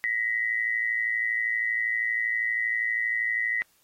sine tone pair together, 1894.4 / 2007 Hz, A#6 / B6, +27 / +27 cents, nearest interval minor second, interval 100 cents, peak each -27 dBFS, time 0.04-3.62 s, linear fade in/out 0 ms, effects white hiss -65 dBFS RMS until 3.83 s + AAC 48 kbps

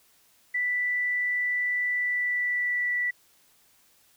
sine tone with pitch glide, 1975.5 to 1960.7 Hz, B6 to B6, 0 to -13 cents, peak -24 dBFS, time 0.54-3.11 s, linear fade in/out 10 ms, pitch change -13 cents, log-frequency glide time 1.93-2.91 s, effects white hiss -62 dBFS RMS until 4.16 s

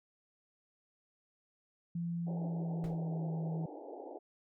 sine tone with pitch glide, 170.3 to 161.77 Hz, F3 to E3, -43 to -32 cents, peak -34 dBFS, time 1.95-3.66 s, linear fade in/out 5 ms, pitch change -89 cents, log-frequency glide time 2.22-3.28 s
pink band-pass noise, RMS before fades -47 dBFS, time 2.26-4.19 s, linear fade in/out 20 ms, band 280 to 850 Hz, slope 96 dB/octave
brown noise with exponential decay, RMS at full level -41 dBFS, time 2.84-3.01 s, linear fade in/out 1 ms, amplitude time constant 35 ms
effects none

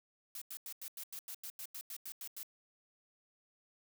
blue noise bursts, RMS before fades -45 dBFS, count 14, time 0.35-2.431 s, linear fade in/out 2 ms, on 66 ms, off 89 ms, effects none

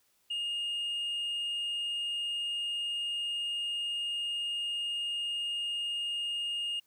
sine tone, 2841 Hz, F7, 29 cents sharp, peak -29 dBFS, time 0.3-6.8 s, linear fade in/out 10 ms, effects tanh soft clip ceiling -30 dBFS + white hiss -71 dBFS RMS until 6.86 s

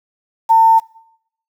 sine tone with quantisation, 900 Hz, A5, 39 cents sharp, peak -6 dBFS, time 0.49-0.8 s, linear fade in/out 20 ms, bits 6, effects noise-tail reverb RT60 0.7 s tail -21 dB re dry

